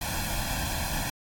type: noise with comb filter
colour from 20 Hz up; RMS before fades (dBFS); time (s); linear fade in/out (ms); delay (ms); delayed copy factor
pink; -30; 0.01-1.1; 5; 1.2; +1
effects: AAC 64 kbps